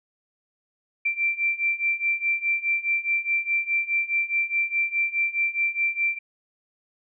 sine beating tone pair, 2349 / 2353.8 Hz, D7 / D7, 0 / +3 cents, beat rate 4.8 Hz, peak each -26 / -24 dBFS, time 1.05-6.19 s, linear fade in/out 10 ms, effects none

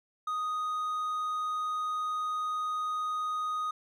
triangle tone, 1244.5 Hz, D#6, in tune, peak -28 dBFS, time 0.27-3.71 s, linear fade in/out 5 ms, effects none

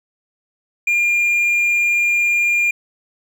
triangle tone, 2406 Hz, D7, 41 cents sharp, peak -12 dBFS, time 0.87-2.71 s, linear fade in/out 5 ms, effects none

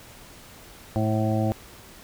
harmonic tone with a mistuned harmonic, 109 Hz, A2, 16 cents flat, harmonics 1 / 2 / 3 / 5 / 6 / 7, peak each -24 / -27 / -29 / -31 / -32 / -32 dBFS, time 0.96-1.52 s, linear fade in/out 0 ms, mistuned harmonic 5, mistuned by -15 cents, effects pink hiss -47 dBFS RMS until 2.03 s

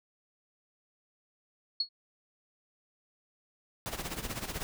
sine tone with exponential decay, 4342 Hz, C#8, 37 cents flat, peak -23 dBFS, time 1.8-1.89 s, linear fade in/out 5 ms, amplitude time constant 19 ms
pink noise with tremolo, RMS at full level -35 dBFS, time 3.86-4.63 s, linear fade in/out 0 ms, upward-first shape sine, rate 16 Hz, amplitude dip 75%
effects none

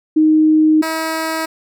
sine / 10% pulse tone pair in turn, 311.1 / 321 Hz, D#4 / E4, 0 / -46 cents, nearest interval minor second, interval 54 cents, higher second, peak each -8 / -10 dBFS, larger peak first, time 0.16-0.82 / 0.82-1.46 s, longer first, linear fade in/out 10 ms, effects none

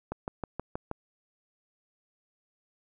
click train, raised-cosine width 1 ms, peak -19 dBFS, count 6, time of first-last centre 0.12-0.914 s, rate 6.3 Hz, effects none

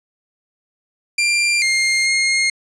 sawtooth tone with pitch steps, 2379 / 2120 / 2137 Hz, D7 / C7 / C7, +22 / +22 / +36 cents, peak -11 dBFS, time 1.18-2.5 s, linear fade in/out 5 ms, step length 440 ms, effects resampled to 22050 Hz + 8-bit

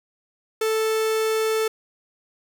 45% pulse tone, 440 Hz, A4, in tune, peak -20 dBFS, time 0.61-1.68 s, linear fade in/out 5 ms, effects none

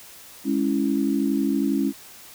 sine chord, C# minor, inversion second, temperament equal, 207.7 / 277.2 / 329.6 Hz, G#3 / C#4 / E4, 0 / 0 / 0 cents, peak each -25 / -22 / -26 dBFS, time 0.44-1.93 s, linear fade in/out 50 ms, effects white hiss -45 dBFS RMS until 2.34 s

